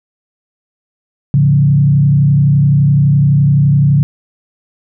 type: tone with frequency modulation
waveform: sine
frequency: 141.9 Hz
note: C#3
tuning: 41 cents sharp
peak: -6 dBFS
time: 1.34-4.03 s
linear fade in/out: 0 ms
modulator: 31.8 Hz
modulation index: 0.71
effects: none